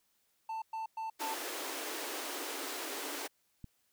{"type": "tone bursts", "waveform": "triangle", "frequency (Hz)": 889, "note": "A5", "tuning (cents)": 18, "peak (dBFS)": -34, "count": 4, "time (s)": [0.49, 1.34], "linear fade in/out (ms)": 5, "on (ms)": 130, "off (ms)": 110}
{"type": "high-pass noise", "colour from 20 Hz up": "pink", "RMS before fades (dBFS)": -40, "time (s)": [1.19, 3.28], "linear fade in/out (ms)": 20, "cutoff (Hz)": 270, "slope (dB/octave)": 96}
{"type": "click", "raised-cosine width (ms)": 5, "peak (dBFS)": -33, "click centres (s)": 3.643}
{"effects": ["white hiss -75 dBFS RMS until 3.92 s"]}